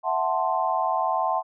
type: chord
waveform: sine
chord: F# half-diminished seventh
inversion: third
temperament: equal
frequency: 659.3 / 740 / 880 / 1046.5 Hz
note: E5 / F#5 / A5 / C6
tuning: 0 / 0 / 0 / 0 cents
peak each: -28 / -26 / -27 / -27 dBFS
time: 0.03-1.43 s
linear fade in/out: 50 ms
effects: none